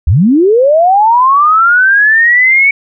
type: linear sweep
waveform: sine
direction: up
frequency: 60.6 to 2249 Hz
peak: -4 dBFS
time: 0.07-2.71 s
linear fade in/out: 5 ms
effects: none